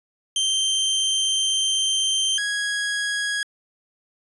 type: tone pair in turn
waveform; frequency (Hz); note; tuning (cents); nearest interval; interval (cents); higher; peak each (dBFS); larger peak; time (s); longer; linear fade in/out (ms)
sawtooth; 3136 / 1657.6; G7 / G#6; 0 / -4; major seventh; 1104; first; -16 / -19; first; 0.36-2.38 / 2.38-3.43; first; 2
effects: resampled to 24000 Hz